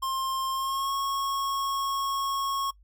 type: tone with pitch glide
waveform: square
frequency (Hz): 1061 to 1096.5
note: C6 to C#6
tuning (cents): +24 to -19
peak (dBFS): -28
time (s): 0.02-2.71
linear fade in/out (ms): 10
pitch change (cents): +57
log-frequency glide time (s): 0.51-0.93
effects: noise-tail reverb RT60 0.1 s tail -21 dB re dry + added 50 Hz sine -54 dBFS peak until 2.83 s